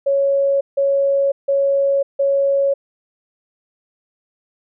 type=tone bursts; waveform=sine; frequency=554.4 Hz; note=C#5; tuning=in tune; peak=-13 dBFS; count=4; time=0.06-2.74 s; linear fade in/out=10 ms; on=550 ms; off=160 ms; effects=none